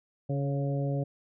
harmonic tone with a mistuned harmonic, 140.7 Hz, C#3, 26 cents sharp, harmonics 1 / 2 / 3 / 4 / 5, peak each -28 / -36 / -39 / -36 / -44 dBFS, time 0.29-1.04 s, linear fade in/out 10 ms, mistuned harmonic 4, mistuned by -25 cents, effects none

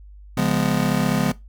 square chord, C# dominant seventh, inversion none, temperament just, 138.59 / 173.24 / 207.9 / 249.5 Hz, C#3 / E#3 / G#3 / B3, 0 / -14 / +2 / +18 cents, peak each -25 / -24 / -24 / -25 dBFS, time 0.37-1.32 s, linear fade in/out 5 ms, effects noise-tail reverb RT60 0.2 s tail -19 dB re dry + added 50 Hz sine -40 dBFS peak until 1.48 s

